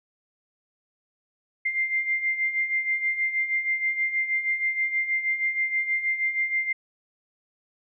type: beating tone pair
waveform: sine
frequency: 2093 / 2099.3 Hz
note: C7 / C7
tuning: 0 / +5 cents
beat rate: 6.3 Hz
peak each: -30 / -24 dBFS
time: 1.65-6.73 s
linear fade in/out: 10 ms
effects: none